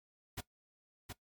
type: noise with echo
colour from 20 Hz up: pink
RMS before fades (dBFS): -41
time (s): 0.37-0.41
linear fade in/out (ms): 10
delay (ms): 720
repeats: 1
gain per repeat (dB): -4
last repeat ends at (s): 1.13
effects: noise-tail reverb RT60 0.1 s tail -17 dB re dry + MP3 96 kbps